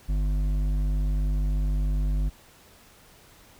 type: tone with hard clipping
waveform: sine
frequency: 50 Hz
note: G1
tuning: 35 cents sharp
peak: -24 dBFS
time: 0.08-2.3 s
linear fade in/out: 20 ms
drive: 9 dB
effects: pink hiss -54 dBFS RMS until 3.59 s